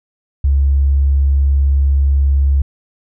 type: tone with tanh clipping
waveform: triangle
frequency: 69.3 Hz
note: C#2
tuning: in tune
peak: -9 dBFS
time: 0.44-2.62 s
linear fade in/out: 5 ms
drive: 4 dB
effects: none

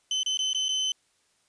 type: tone with dropouts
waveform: 35% pulse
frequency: 3049 Hz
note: G7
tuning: 49 cents flat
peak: -23 dBFS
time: 0.11-0.92 s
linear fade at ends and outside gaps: 2 ms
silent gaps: 0.232-0.261 / 0.373-0.39 / 0.532-0.547 / 0.684-0.69 s
effects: white hiss -68 dBFS RMS until 1.48 s + resampled to 22050 Hz

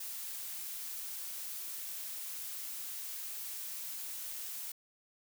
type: noise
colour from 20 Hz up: blue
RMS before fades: -42 dBFS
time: 0-4.72 s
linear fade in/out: 5 ms
effects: none

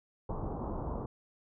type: low-pass noise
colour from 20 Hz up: pink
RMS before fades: -37 dBFS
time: 0.29-1.06 s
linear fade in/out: 5 ms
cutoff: 1100 Hz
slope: 48 dB/octave
effects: none

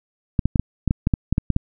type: clicks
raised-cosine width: 5 ms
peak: -5 dBFS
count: 12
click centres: 0.392 / 0.456 / 0.558 / 0.596 / 0.877 / 0.909 / 1.071 / 1.138 / 1.326 / 1.381 / 1.503 / 1.564 s
effects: none

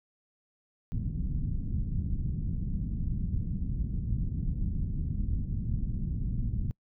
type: low-pass noise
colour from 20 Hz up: pink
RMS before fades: -31 dBFS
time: 0.92-6.71 s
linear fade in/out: 0 ms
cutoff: 200 Hz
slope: 24 dB/octave
effects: noise-tail reverb RT60 0.1 s tail -25 dB re dry

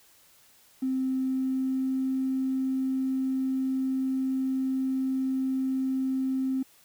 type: tone with pitch glide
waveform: triangle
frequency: 261.6 to 263.3 Hz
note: C4 to C4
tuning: 0 to +11 cents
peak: -21 dBFS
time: 0.82-6.63 s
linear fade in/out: 10 ms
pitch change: +11 cents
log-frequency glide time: 1.2-2.11 s
effects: tanh soft clip ceiling -23 dBFS + white hiss -59 dBFS RMS until 6.84 s

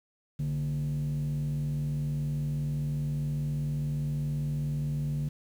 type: tone with frequency modulation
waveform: sine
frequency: 146.83 Hz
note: D3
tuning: in tune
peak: -26 dBFS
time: 0.39-5.29 s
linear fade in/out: 10 ms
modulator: 84.9 Hz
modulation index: 0.5
effects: tanh soft clip ceiling -26 dBFS + 9-bit

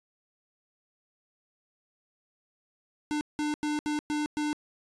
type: tone bursts at uneven times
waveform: square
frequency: 299.4 Hz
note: D4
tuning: 33 cents sharp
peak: -28 dBFS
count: 6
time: 3.11-3.21 / 3.39-3.54 / 3.63-3.79 / 3.86-3.99 / 4.1-4.26 / 4.37-4.53 s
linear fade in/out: 0 ms
effects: resampled to 22050 Hz

